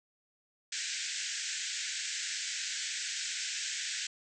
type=band-pass noise; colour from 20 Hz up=white; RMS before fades=-37 dBFS; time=0.72-4.07 s; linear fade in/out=5 ms; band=1500 to 7900 Hz; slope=96 dB/octave; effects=none